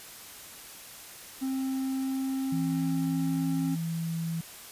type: tone with pitch glide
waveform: triangle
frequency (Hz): 264.8 to 268.8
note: C4 to C4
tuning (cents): +21 to +47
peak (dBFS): -26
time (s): 1.41-3.76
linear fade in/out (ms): 20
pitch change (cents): +26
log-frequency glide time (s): 1.78-3.47
type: tone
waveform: sine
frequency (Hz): 164.81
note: E3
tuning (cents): 0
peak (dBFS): -29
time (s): 2.52-4.41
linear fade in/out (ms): 5
effects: white hiss -46 dBFS RMS until 4.71 s + resampled to 32000 Hz